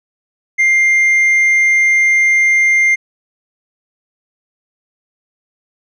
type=tone with tanh clipping; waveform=triangle; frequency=2100 Hz; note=C7; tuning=6 cents sharp; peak=-9 dBFS; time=0.58-2.96 s; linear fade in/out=20 ms; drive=7 dB; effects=none